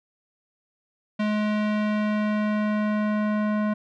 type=tone with low-pass filter sweep; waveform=square; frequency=211.4 Hz; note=G#3; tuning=31 cents sharp; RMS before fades=-24 dBFS; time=1.19-3.74 s; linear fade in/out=10 ms; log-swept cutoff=2900 to 1500 Hz; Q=1.1; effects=none